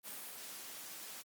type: noise with ADSR envelope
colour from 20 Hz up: white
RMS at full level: -45 dBFS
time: 0.03-1.23 s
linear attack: 41 ms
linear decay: 280 ms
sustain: -3 dB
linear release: 24 ms
effects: high-pass 200 Hz 12 dB/octave + Opus 32 kbps